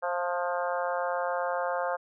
harmonic tone with a mistuned harmonic, 176.7 Hz, F3, 21 cents sharp, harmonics 3 / 4 / 5 / 6 / 7 / 8 / 9, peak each -31 / -33 / -35 / -37 / -38 / -39 / -40 dBFS, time 0.02-1.97 s, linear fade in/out 20 ms, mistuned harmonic 4, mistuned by -18 cents, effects none

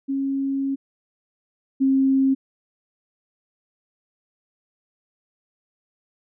sine tone pair in turn, 272.9 / 268.2 Hz, C#4 / C4, -27 / +43 cents, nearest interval unison, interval 30 cents, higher first, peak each -21 / -15 dBFS, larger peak second, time 0.08-0.76 / 1.8-2.35 s, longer first, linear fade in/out 20 ms, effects none

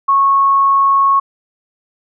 sine tone, 1100 Hz, C#6, 14 cents flat, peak -8 dBFS, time 0.08-1.2 s, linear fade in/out 10 ms, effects none

